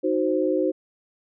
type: chord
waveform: sine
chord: C diminished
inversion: first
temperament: equal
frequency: 311.1 / 370 / 523.3 Hz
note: Eb4 / Gb4 / C5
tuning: 0 / 0 / 0 cents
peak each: -24 dBFS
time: 0.03-0.72 s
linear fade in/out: 20 ms
effects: none